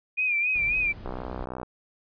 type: tone with vibrato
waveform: sine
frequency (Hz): 2431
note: D#7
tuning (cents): -41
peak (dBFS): -22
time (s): 0.17-0.93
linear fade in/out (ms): 20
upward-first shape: sine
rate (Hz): 3.7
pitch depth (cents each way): 73
type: noise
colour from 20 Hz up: brown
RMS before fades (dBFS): -39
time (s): 0.55-1.45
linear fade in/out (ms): 5
type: click train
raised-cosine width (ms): 1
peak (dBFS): -20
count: 37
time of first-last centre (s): 1.06-1.631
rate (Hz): 63
effects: resampled to 11025 Hz